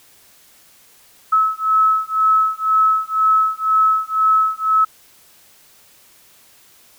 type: beating tone pair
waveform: sine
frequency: 1294 / 1296 Hz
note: E6 / E6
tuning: -32 / -30 cents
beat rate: 2 Hz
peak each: -16 dBFS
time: 1.32-4.85 s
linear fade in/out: 10 ms
effects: white hiss -50 dBFS RMS until 6.98 s